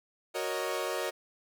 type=chord; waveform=sawtooth; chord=D# minor seventh; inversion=first; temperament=equal; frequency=370 / 466.2 / 554.4 / 622.3 Hz; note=F#4 / A#4 / C#5 / D#5; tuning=0 / 0 / 0 / 0 cents; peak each=-33 dBFS; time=0.34-1.11 s; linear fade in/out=20 ms; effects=none